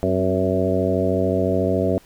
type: harmonic tone with a mistuned harmonic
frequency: 93.8 Hz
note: F#2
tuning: 24 cents sharp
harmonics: 1 / 2 / 3 / 4 / 5 / 6 / 7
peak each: -25 / -25 / -25 / -25 / -25 / -25 / -25 dBFS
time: 0.03-1.98 s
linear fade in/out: 0 ms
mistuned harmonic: 3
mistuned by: -53 cents
effects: pink hiss -52 dBFS RMS until 2.05 s